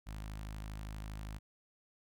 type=tone with notch filter; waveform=sawtooth; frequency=52.5 Hz; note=G#1; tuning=19 cents sharp; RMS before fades=-44 dBFS; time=0.06-1.39 s; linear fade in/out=20 ms; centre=420 Hz; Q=1; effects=none